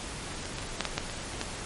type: clicks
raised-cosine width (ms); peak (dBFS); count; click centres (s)
0.2; -19 / -18 / -21 / -9 / -10 / -10 / -19 / -23 / -12; 9; 0.456 / 0.585 / 0.627 / 0.807 / 0.853 / 0.98 / 1.098 / 1.335 / 1.414
effects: pink hiss -38 dBFS RMS until 1.65 s + MP3 48 kbps